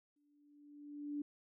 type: tone with exponential growth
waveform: sine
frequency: 291.7 Hz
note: D4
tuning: 12 cents flat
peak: -36 dBFS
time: 0.16-1.22 s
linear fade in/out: 5 ms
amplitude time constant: 230 ms
effects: none